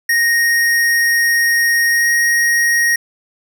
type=tone with pitch glide; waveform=square; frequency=1864.7 to 1875.5 Hz; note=A#6 to A#6; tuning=0 to +10 cents; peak=-12 dBFS; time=0.09-2.96 s; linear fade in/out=5 ms; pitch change=+10 cents; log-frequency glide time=1.9-2.08 s; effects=none